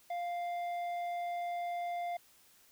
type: tone with tanh clipping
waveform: sine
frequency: 698.5 Hz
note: F5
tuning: in tune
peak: -36 dBFS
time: 0.1-2.17 s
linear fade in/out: 5 ms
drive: 8 dB
effects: white hiss -64 dBFS RMS until 2.71 s